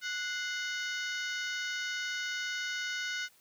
harmonic tone with a mistuned harmonic, 738 Hz, F#5, 5 cents flat, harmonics 2 / 3 / 4 / 5 / 6 / 7 / 8 / 9, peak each -36 / -40 / -42 / -44 / -46 / -47 / -48 / -49 dBFS, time 0.01-3.29 s, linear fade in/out 50 ms, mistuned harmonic 3, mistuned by -100 cents, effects white hiss -64 dBFS RMS until 3.4 s + high-pass 60 Hz 12 dB/octave

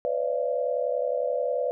sine tone cluster, 501 / 572 / 611 / 683 Hz, B4 / D5 / D#5 / F5, +25 / -46 / -32 / -39 cents, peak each -27 / -28 / -34 / -34 dBFS, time 0.05-1.71 s, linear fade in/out 0 ms, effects none

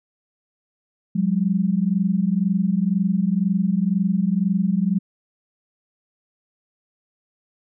sine tone pair together, 180 / 202 Hz, F#3 / G#3, -47 / -48 cents, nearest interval major second, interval 199 cents, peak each -20 dBFS, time 1.15-4.99 s, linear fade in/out 10 ms, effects none

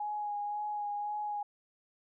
sine tone with vibrato, 830.6 Hz, G#5, in tune, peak -33 dBFS, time 0-1.43 s, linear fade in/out 5 ms, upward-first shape sine, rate 1.9 Hz, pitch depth 18 cents each way, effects none

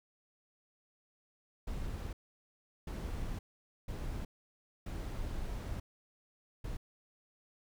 brown noise bursts at uneven times, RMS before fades -39 dBFS, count 5, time 1.67-2.13 / 2.87-3.39 / 3.88-4.25 / 4.86-5.8 / 6.64-6.77 s, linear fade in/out 5 ms, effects none

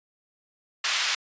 white band-pass noise, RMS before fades -26 dBFS, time 0.84-1.15 s, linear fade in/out 5 ms, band 1400 to 4000 Hz, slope 12 dB/octave, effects resampled to 16000 Hz

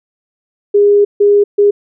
sine tone bursts at uneven times, 408.5 Hz, G#4, 29 cents flat, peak -5 dBFS, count 3, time 0.74-1.05 / 1.2-1.44 / 1.58-1.71 s, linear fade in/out 10 ms, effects none

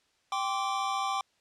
square chord, G suspended fourth, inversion none, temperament equal with one note detuned, 784 / 1046.5 / 1160.5 Hz, G5 / C6 / D6, 0 / 0 / -21 cents, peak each -33 / -36 / -33 dBFS, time 0.32-1.21 s, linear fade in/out 2 ms, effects white hiss -70 dBFS RMS until 1.4 s + low-pass 6000 Hz 12 dB/octave

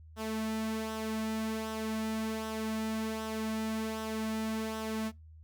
sawtooth tone with flanger, 220 Hz, A3, in tune, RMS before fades -35 dBFS, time 0.16-5.12 s, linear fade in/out 50 ms, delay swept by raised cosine 0.43 to 2.73 ms, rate 1.3 Hz, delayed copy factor -0.5, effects noise-tail reverb RT60 0.2 s tail -24 dB re dry + added 79 Hz sine -50 dBFS peak until 5.43 s

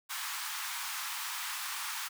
pink high-pass noise, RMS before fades -38 dBFS, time 0.09-2.09 s, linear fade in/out 20 ms, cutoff 900 Hz, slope 48 dB/octave, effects none

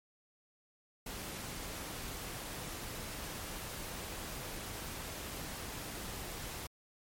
pink noise, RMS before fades -43 dBFS, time 1.06-6.67 s, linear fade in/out 5 ms, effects MP3 64 kbps

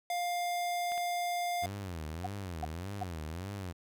square tone, 703 Hz, F5, 11 cents sharp, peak -32 dBFS, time 0.1-1.66 s, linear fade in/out 2 ms
clicks, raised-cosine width 0.3 ms, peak -31 dBFS, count 2, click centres 0.92 / 0.978 s
sawtooth tone with vibrato, 88.2 Hz, F2, 18 cents sharp, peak -34 dBFS, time 1.62-3.73 s, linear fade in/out 20 ms, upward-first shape sine, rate 1.7 Hz, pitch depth 240 cents each way
sine tone bursts, 730 Hz, F#5, 24 cents flat, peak -32 dBFS, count 3, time 2.24-3.035 s, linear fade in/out 5 ms, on 25 ms, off 360 ms
effects none

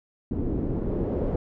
pink noise with low-pass filter sweep, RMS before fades -27 dBFS, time 0.31-1.36 s, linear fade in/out 2 ms, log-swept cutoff 290 to 490 Hz, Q 1.8, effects none

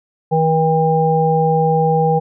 harmonic tone, 160 Hz, D#3, 49 cents sharp, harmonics 1 / 3 / 5, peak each -16 / -16 / -16 dBFS, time 0.31-2.2 s, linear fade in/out 20 ms, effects none

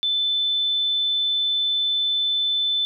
sine tone, 3520 Hz, A7, in tune, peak -19 dBFS, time 0.03-2.85 s, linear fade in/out 0 ms, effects none

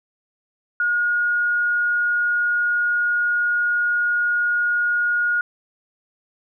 sine tone, 1437 Hz, F6, 49 cents sharp, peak -17 dBFS, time 0.8-5.41 s, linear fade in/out 2 ms, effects none

